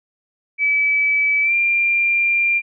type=tone with pitch glide; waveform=sine; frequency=2297 to 2385 Hz; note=D7 to D7; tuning=-39 to +26 cents; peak=-14 dBFS; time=0.58-2.62 s; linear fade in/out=50 ms; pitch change=+65 cents; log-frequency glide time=1.42-1.54 s; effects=none